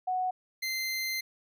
sine / 25% pulse tone pair in turn, 739 / 2077 Hz, F#5 / C7, -2 / -13 cents, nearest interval octave + tritone, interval 1789 cents, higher second, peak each -27 dBFS, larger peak neither, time 0.07-0.31 / 0.62-1.21 s, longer second, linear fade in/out 10 ms, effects none

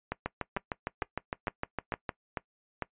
two click trains, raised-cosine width 0.5 ms, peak -16 / -16 dBFS, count 7 / 13, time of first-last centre 0.12-2.823 / 0.26-2.092 s, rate 2.22 / 6.55 Hz, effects noise-tail reverb RT60 0.1 s tail -21 dB re dry + resampled to 8000 Hz

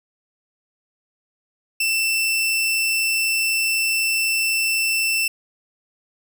sawtooth tone, 2672 Hz, E7, 23 cents sharp, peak -15 dBFS, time 1.8-5.28 s, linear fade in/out 5 ms, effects none

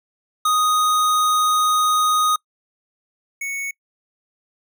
square tone pair in turn, 1244.5 / 2217 Hz, D#6 / C#7, 0 / 0 cents, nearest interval minor seventh, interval 1000 cents, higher second, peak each -16 / -25 dBFS, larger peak first, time 0.45-2.36 / 3.41-3.71 s, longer first, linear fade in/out 5 ms, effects noise-tail reverb RT60 0.1 s tail -26 dB re dry

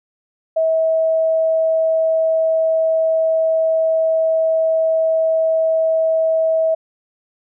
sine tone, 645 Hz, E5, 38 cents flat, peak -13 dBFS, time 0.56-6.75 s, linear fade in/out 10 ms, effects none

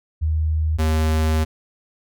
sine / square tone pair in turn, 78.3 / 78.64 Hz, D#2 / D#2, +11 / +19 cents, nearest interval unison, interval 8 cents, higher second, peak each -17 dBFS, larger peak neither, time 0.21-0.78 / 0.78-1.45 s, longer second, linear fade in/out 20 ms, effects none

